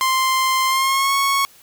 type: tone with pitch glide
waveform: sawtooth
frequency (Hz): 1046.5 to 1104.3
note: C6 to C#6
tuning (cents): 0 to -7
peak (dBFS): -12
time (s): 0.01-1.45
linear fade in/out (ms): 0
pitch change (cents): +93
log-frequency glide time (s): 0.66-1.14
effects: white hiss -49 dBFS RMS until 1.62 s